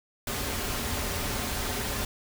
pink noise with comb filter, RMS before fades -31 dBFS, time 0.27-2.05 s, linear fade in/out 2 ms, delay 6.1 ms, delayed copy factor -0.5, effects none

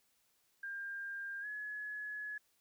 sine tone with pitch glide, 1600 to 1695.1 Hz, G6 to G#6, +35 to +35 cents, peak -40 dBFS, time 0.63-2.38 s, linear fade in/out 5 ms, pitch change +100 cents, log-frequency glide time 1.41-1.46 s, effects white hiss -75 dBFS RMS until 2.6 s

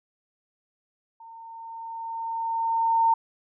sine tone with level ramp, 911 Hz, A#5, 40 cents flat, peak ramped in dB -43 to -16 dBFS, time 1.2-3.14 s, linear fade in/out 5 ms, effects none

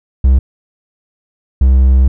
triangle tone pair in turn, 65.41 / 65.18 Hz, C2 / C2, 0 / -6 cents, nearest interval unison, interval 6 cents, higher first, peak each -3 dBFS, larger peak neither, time 0.24-0.39 / 1.61-2.08 s, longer second, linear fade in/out 5 ms, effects none

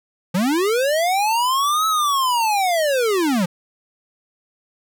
square linear two-way sweep, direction up then down, 165.7 to 1305 to 165.7 Hz, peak -17 dBFS, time 0.34-3.46 s, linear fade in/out 10 ms, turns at 1.87 s, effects none

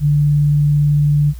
sine tone, 147 Hz, D3, 2 cents sharp, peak -10 dBFS, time 0-1.34 s, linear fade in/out 50 ms, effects added 60 Hz sine -28 dBFS peak until 1.39 s + white hiss -48 dBFS RMS until 1.39 s

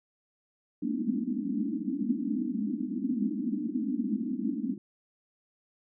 pink band-pass noise, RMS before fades -31 dBFS, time 0.82-4.78 s, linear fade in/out 5 ms, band 200 to 310 Hz, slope 96 dB/octave, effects none

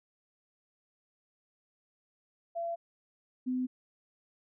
sine tone pair in turn, 678 / 254 Hz, E5 / B3, +49 / +49 cents, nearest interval octave + perfect fourth, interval 1700 cents, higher first, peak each -32 / -29 dBFS, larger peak second, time 2.55-2.76 / 3.46-3.67 s, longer neither, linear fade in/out 20 ms, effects none

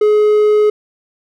triangle tone, 422.4 Hz, G#4, 29 cents sharp, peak -6 dBFS, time 0.01-0.7 s, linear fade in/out 5 ms, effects none

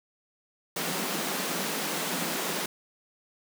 pink high-pass noise, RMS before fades -31 dBFS, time 0.76-2.66 s, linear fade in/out 5 ms, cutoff 160 Hz, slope 96 dB/octave, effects none

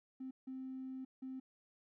triangle tone bursts at uneven times, 261.6 Hz, C4, in tune, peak -39 dBFS, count 3, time 0.2-0.31 / 0.47-1.05 / 1.22-1.4 s, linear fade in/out 10 ms, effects tanh soft clip ceiling -40 dBFS

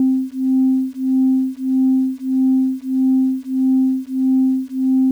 sine beating tone pair, 260.9 / 262.5 Hz, C4 / C4, -5 / +6 cents, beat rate 1.6 Hz, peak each -16 / -16 dBFS, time 0-5.11 s, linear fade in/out 2 ms, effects tanh soft clip ceiling -6 dBFS + 8-bit

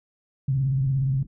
sine tone with vibrato, 134.2 Hz, C3, 44 cents sharp, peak -20 dBFS, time 0.48-1.23 s, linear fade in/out 5 ms, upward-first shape triangle, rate 17 Hz, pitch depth 92 cents each way
pink low-pass noise, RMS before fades -40 dBFS, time 0.49-1.27 s, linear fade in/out 10 ms, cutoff 270 Hz, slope 48 dB/octave
effects none

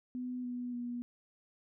sine tone with pitch steps, 250 / 245.8 / 241.8 Hz, B3 / B3 / B3, +21 / -8 / -36 cents, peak -36 dBFS, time 0.15-1.02 s, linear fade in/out 0 ms, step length 290 ms, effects none

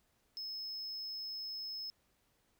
triangle tone, 5190 Hz, E8, 28 cents flat, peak -39 dBFS, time 0.37-1.9 s, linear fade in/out 0 ms, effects pink hiss -75 dBFS RMS until 2.59 s

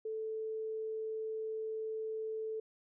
sine tone, 439.3 Hz, A4, 3 cents flat, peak -36 dBFS, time 0.05-2.6 s, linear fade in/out 5 ms, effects none

